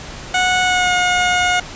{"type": "tone with pitch glide", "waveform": "15% pulse", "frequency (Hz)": [734, 720.6], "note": ["F#5", "F#5"], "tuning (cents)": [-14, -46], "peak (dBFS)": -7, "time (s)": [0.34, 1.6], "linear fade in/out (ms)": 5, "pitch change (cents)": -32, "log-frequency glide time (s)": [0.65, 0.93], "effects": ["pink hiss -32 dBFS RMS until 1.75 s", "resampled to 16000 Hz"]}